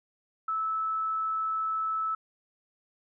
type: tone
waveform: sine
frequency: 1307 Hz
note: E6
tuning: 15 cents flat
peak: -27 dBFS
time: 0.48-2.15 s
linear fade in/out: 5 ms
effects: none